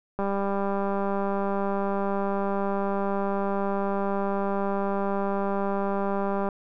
click train, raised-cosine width 1 ms, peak -15 dBFS, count 1248, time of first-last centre 0.19-6.488 s, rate 198 Hz, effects none

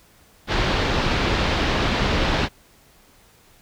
pink low-pass noise, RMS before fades -21 dBFS, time 0.47-2.49 s, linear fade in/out 50 ms, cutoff 4400 Hz, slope 24 dB/octave, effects pink hiss -54 dBFS RMS until 3.61 s

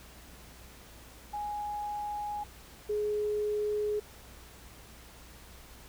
sine tone pair in turn, 831 / 419.7 Hz, G#5 / G#4, +1 / +18 cents, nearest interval octave, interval 1183 cents, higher first, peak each -33 / -28 dBFS, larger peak second, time 1.33-2.44 / 2.89-4 s, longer neither, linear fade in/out 10 ms, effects added 60 Hz sine -54 dBFS peak until 5.88 s + pink hiss -53 dBFS RMS until 5.88 s

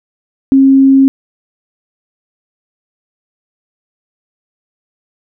sine tone, 270 Hz, C#4, 45 cents flat, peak -3 dBFS, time 0.52-1.08 s, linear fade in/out 0 ms, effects none

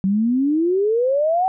sine exponential sweep, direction up, 186.9 to 772 Hz, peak -15 dBFS, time 0.04-1.48 s, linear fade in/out 0 ms, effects none

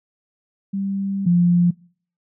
sine tone pair in turn, 196.3 / 174.82 Hz, G3 / F3, +3 / +2 cents, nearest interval major second, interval 201 cents, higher first, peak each -21 / -12 dBFS, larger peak second, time 0.73-1.26 / 1.26-1.71 s, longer first, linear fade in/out 10 ms, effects noise-tail reverb RT60 0.5 s tail -25 dB re dry

